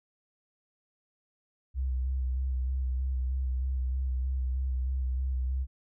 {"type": "tone with vibrato", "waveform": "sine", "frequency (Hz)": 64.5, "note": "C2", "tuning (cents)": -24, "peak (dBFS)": -27, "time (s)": [1.74, 5.67], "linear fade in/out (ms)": 50, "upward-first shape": "square", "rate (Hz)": 3.2, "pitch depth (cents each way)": 25, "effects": []}